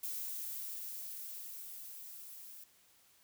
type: noise with level ramp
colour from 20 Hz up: violet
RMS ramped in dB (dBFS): -40 to -52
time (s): 0.03-2.64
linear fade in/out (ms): 5
effects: white hiss -67 dBFS RMS until 3.23 s